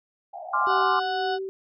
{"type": "band-pass noise", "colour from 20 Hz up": "white", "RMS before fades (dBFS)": -37, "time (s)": [0.33, 0.85], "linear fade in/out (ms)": 10, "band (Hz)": [650, 780], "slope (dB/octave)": 96}
{"type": "chord", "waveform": "sine", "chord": "D half-diminished seventh", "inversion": "second", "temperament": "equal with one note detuned", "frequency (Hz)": [830.6, 1046.5, 1181.5, 1396.9], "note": ["Ab5", "C6", "D6", "F6"], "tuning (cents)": [0, 0, 10, 0], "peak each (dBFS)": [-30, -24, -25, -28], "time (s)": [0.53, 1], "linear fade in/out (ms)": 10}
{"type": "harmonic tone", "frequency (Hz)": 740, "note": "F#5", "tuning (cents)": 0, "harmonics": [1, 2, 4, 5, 6, 7], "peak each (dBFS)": [-26, -32, -38, -40, -42, -43], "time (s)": [0.66, 1.39], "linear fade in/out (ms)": 50}
{"type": "tone with tremolo", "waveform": "sine", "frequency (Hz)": 384.3, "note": "G4", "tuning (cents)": -34, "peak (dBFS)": -27, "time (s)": [0.67, 1.49], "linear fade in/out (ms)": 0, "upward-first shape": "sine", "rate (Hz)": 1.9, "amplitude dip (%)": 50}
{"effects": []}